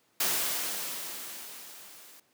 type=noise with level ramp; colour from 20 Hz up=white; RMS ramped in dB=-27 to -53 dBFS; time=0.2-2.2 s; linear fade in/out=5 ms; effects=pink hiss -68 dBFS RMS until 2.33 s + high-pass 200 Hz 12 dB/octave